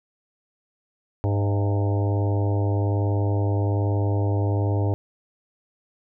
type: harmonic tone with a mistuned harmonic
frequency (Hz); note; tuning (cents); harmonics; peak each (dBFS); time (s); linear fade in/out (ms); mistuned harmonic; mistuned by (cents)
101.2; G#2; -44; 1 / 3 / 4 / 5 / 6 / 7 / 8 / 9; -20 / -30 / -32 / -34 / -36 / -37 / -38 / -39; 1.24-4.94; 0; 7; -53
effects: none